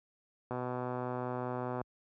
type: click train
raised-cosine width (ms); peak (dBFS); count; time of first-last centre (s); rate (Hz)
1; -23; 164; 0.51-1.814; 125
effects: high-pass 60 Hz 12 dB/octave